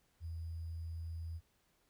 sine tone with sample-and-hold, 82.41 Hz, E2, in tune, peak -40 dBFS, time 0.2-1.41 s, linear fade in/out 50 ms, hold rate 4900 Hz, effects pink hiss -75 dBFS RMS until 1.89 s

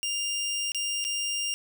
20% pulse tone with dropouts, 2800 Hz, F7, 4 cents sharp, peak -23 dBFS, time 0.03-1.54 s, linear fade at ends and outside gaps 0 ms, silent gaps 0.719-0.747 / 1.042-1.049 s, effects none

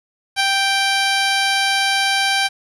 10% pulse tone with ADSR envelope, 784 Hz, G5, in tune, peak -5 dBFS, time 0.36-2.49 s, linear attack 41 ms, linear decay 10 ms, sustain -2 dB, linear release 29 ms, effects resampled to 24000 Hz + 7-bit

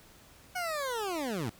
20% pulse linear sweep, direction down, 744 to 95.9 Hz, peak -27 dBFS, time 0.55-1.5 s, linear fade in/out 10 ms, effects pink hiss -57 dBFS RMS until 1.59 s

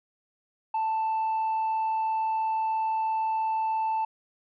sine tone with tanh clipping, 883 Hz, A5, 6 cents sharp, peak -25 dBFS, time 0.74-4.05 s, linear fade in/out 5 ms, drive 1 dB, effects none

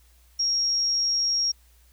sine tone, 5588 Hz, F8, in tune, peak -21 dBFS, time 0.39-1.52 s, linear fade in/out 10 ms, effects added 60 Hz sine -55 dBFS peak until 1.92 s + white hiss -62 dBFS RMS until 1.92 s

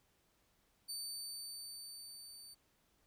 25% pulse tone with level ramp, 4570 Hz, D8, 48 cents flat, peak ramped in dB -36 to -48 dBFS, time 0.88-2.55 s, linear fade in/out 20 ms, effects pink hiss -75 dBFS RMS until 3.06 s

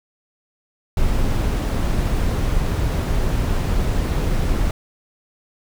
brown noise, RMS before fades -19 dBFS, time 0.97-4.71 s, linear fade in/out 2 ms, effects none

